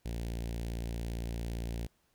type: tone with notch filter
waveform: sawtooth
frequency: 57.6 Hz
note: A#1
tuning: 20 cents flat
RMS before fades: -37 dBFS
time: 0.05-1.87 s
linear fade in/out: 10 ms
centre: 1200 Hz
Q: 0.76
effects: pink hiss -73 dBFS RMS until 2.14 s